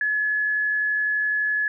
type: tone with amplitude modulation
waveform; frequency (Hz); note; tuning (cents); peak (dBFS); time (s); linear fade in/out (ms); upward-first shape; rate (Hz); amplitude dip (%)
sine; 1704; G#6; +44; -19; 0.01-1.68; 2; sine; 91.8; 25
effects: none